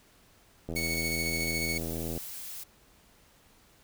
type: click train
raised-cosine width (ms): 2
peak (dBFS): -23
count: 123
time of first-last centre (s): 0.69-2.176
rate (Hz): 82.1
type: noise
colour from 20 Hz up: blue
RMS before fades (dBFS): -41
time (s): 0.75-2.64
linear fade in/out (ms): 10
type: tone with tremolo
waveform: sawtooth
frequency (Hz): 2217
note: C#7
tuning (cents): 0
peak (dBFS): -26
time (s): 0.76-1.78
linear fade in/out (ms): 5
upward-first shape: square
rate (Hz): 14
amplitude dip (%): 30
effects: pink hiss -61 dBFS RMS until 3.83 s